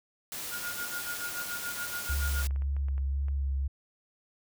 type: noise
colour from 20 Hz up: white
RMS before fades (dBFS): -38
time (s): 0.32-2.47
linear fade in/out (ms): 0
type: tone with tremolo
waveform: sine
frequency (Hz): 1426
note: F6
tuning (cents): +36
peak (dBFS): -33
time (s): 0.5-2.45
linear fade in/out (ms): 50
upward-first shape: sine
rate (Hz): 7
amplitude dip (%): 85
type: clicks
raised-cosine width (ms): 0.5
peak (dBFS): -36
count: 12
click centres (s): 1.28 / 1.368 / 1.688 / 1.899 / 2.432 / 2.509 / 2.561 / 2.621 / 2.766 / 2.885 / 2.98 / 3.284
type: tone with vibrato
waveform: sine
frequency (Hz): 68.9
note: C#2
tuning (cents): -10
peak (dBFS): -27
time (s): 2.09-3.68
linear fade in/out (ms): 10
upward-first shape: sine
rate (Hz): 1.9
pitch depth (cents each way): 24
effects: none